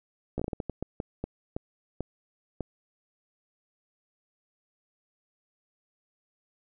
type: slowing click train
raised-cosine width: 2 ms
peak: -18 dBFS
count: 14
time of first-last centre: 0.38-2.607 s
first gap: 15 ms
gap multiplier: 1.36
effects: none